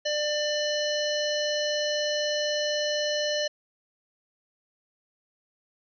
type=harmonic tone; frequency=596 Hz; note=D5; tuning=25 cents sharp; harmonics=1 / 3 / 5 / 7 / 9 / 10; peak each=-27 / -34 / -33 / -33 / -40 / -38 dBFS; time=0.05-3.48 s; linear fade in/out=10 ms; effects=none